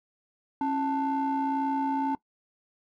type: ring-modulated tone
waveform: triangle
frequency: 304 Hz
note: D#4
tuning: 40 cents flat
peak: -20 dBFS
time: 0.61-2.15 s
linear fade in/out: 2 ms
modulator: 577 Hz
effects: noise-tail reverb RT60 0.1 s tail -20 dB re dry